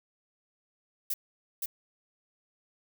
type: noise with echo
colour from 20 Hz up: violet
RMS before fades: -31 dBFS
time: 1.1-1.14 s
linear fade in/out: 5 ms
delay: 520 ms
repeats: 1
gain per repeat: -2 dB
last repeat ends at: 1.66 s
effects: none